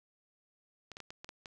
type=clicks; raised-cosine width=0.2 ms; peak=-28 dBFS; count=7; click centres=0.917 / 0.969 / 1.003 / 1.105 / 1.245 / 1.291 / 1.458 s; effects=none